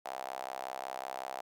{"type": "tone with high-pass filter", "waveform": "sawtooth", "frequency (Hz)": 65.41, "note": "C2", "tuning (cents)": 0, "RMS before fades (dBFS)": -41, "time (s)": [0.05, 1.41], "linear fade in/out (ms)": 5, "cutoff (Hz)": 730, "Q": 4.8, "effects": []}